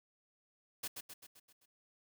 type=noise with echo; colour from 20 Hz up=white; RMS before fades=-40 dBFS; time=0.83-0.88 s; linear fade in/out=10 ms; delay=130 ms; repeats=6; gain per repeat=-5 dB; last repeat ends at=1.66 s; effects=none